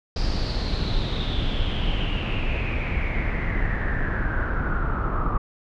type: noise with low-pass filter sweep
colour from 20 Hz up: brown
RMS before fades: -24 dBFS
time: 0.16-5.38 s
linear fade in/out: 5 ms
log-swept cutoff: 4900 to 1200 Hz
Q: 8
effects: none